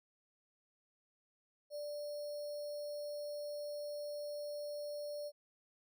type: tone with sample-and-hold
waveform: sine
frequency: 587.3 Hz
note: D5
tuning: in tune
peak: -40 dBFS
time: 1.7-5.32 s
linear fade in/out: 50 ms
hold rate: 4900 Hz
effects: none